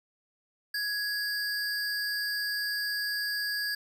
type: tone pair together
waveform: square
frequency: 1666 / 4712 Hz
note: G#6 / D8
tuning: +5 / +5 cents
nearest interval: octave + tritone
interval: 1800 cents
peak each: -32 / -34 dBFS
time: 0.74-3.75 s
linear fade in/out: 5 ms
effects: none